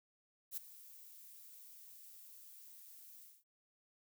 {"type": "noise with ADSR envelope", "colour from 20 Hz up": "violet", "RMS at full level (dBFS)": -40, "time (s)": [0.51, 3.44], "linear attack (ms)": 62, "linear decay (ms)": 8, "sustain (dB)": -17, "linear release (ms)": 220, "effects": ["noise-tail reverb RT60 0.1 s tail -20 dB re dry"]}